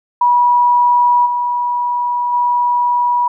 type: tone with level steps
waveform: sine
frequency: 971 Hz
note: B5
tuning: 30 cents flat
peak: -8 / -14 / -11 dBFS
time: 0.21-3.28 s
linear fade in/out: 5 ms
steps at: 1.25 / 2.32 s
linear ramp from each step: 20 ms
effects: none